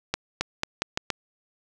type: accelerating click train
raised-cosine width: 0.2 ms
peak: -7 dBFS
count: 6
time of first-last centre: 0.14-1.103 s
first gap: 270 ms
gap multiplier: 0.83
effects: none